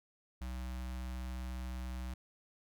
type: tone with notch filter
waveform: square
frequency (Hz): 62.9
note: B1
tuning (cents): +32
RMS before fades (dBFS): -41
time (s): 0.41-2.14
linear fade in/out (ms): 5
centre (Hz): 430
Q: 1.5
effects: none